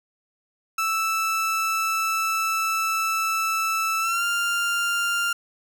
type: tone with pitch glide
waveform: 30% pulse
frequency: 1318.5 to 1395.3 Hz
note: E6 to F6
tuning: 0 to -2 cents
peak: -19 dBFS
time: 0.78-5.33 s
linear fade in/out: 5 ms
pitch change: +98 cents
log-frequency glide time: 4-4.24 s
effects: none